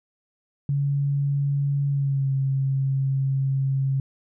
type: tone with pitch glide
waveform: sine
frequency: 141.1 to 135.35 Hz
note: C#3 to C#3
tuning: +31 to -41 cents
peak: -20 dBFS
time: 0.69-4 s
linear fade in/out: 2 ms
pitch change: -72 cents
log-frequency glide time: 1.89-2.31 s
effects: none